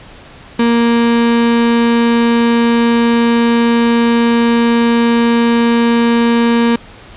35% pulse tone, 234.1 Hz, A#3, 8 cents sharp, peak -7 dBFS, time 0.59-6.76 s, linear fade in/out 5 ms, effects pink hiss -37 dBFS RMS until 7.16 s + resampled to 8000 Hz

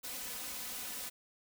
white noise with comb filter, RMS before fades -42 dBFS, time 0.03-1.1 s, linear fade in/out 20 ms, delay 4 ms, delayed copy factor +0.95, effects none

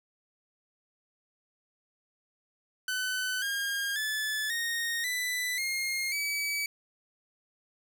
sawtooth tone with pitch steps, 1509 / 1617.3 / 1733.4 / 1857.8 / 1991.1 / 2134 / 2287 Hz, F#6 / G#6 / A6 / A#6 / B6 / C7 / D7, +34 / -46 / -26 / -6 / +14 / +34 / -47 cents, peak -26 dBFS, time 2.88-6.66 s, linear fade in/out 2 ms, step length 540 ms, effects none

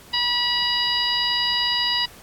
harmonic tone, 970 Hz, B5, 31 cents flat, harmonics 1 / 2 / 3 / 4 / 5, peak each -29 / -28 / -24 / -26 / -24 dBFS, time 0.13-2.06 s, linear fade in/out 10 ms, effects pink hiss -46 dBFS RMS until 2.22 s + AAC 64 kbps

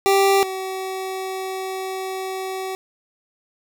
25% pulse tone pair in turn, 392 / 379.1 Hz, G4 / F#4, 0 / +42 cents, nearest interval minor second, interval 58 cents, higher first, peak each -10 / -22 dBFS, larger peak first, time 0.06-0.43 / 0.43-2.75 s, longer second, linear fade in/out 0 ms, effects none

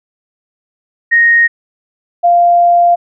sine tone pair in turn, 1864.7 / 695.5 Hz, A#6 / F5, 0 / -7 cents, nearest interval octave + perfect fourth, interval 1707 cents, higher first, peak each -5 dBFS, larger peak neither, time 1.11-1.48 / 2.23-2.96 s, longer second, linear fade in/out 20 ms, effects none

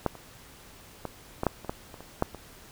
clicks, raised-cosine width 1 ms, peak -10 / -29 / -18 / -14 / -8 / -28 / -16 / -29 / -29 / -9 / -26 dBFS, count 11, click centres 0.063 / 0.153 / 1.053 / 1.434 / 1.467 / 1.647 / 1.695 / 1.942 / 2.006 / 2.224 / 2.347 s, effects pink hiss -51 dBFS RMS until 2.71 s

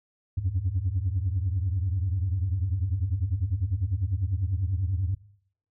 sine tone cluster, 79.6 / 89.4 / 99.5 Hz, D#2 / F2 / G2, +40 / +41 / +26 cents, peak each -31 / -27 / -26 dBFS, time 0.37-5.15 s, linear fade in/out 10 ms, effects noise-tail reverb RT60 0.6 s tail -19 dB re dry + tanh soft clip ceiling -19 dBFS

